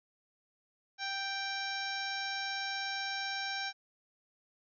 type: harmonic tone with a mistuned harmonic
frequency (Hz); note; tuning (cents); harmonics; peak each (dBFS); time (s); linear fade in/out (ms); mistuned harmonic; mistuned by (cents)
784; G5; 0; 1 / 2 / 3 / 4 / 5 / 6 / 7 / 8; -41 / -39 / -43 / -49 / -42 / -51 / -42 / -52; 0.98-3.73; 50; 8; +55
effects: none